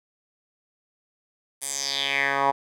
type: tone with band-pass filter sweep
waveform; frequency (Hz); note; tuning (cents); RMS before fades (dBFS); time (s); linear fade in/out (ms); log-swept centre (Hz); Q
10% pulse; 138.6; C#3; 0; -25; 1.61-2.52; 20; 10000 to 890; 3.8
effects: none